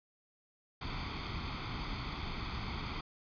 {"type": "noise with comb filter", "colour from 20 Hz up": "pink", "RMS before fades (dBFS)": -39, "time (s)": [0.81, 3.01], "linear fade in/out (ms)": 5, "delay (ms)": 0.88, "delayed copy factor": 0.65, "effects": ["resampled to 11025 Hz"]}